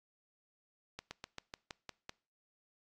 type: slowing click train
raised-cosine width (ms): 0.2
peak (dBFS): -25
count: 8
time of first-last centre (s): 0.99-2.094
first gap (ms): 120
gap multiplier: 1.09
effects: noise-tail reverb RT60 0.4 s tail -24 dB re dry + AAC 48 kbps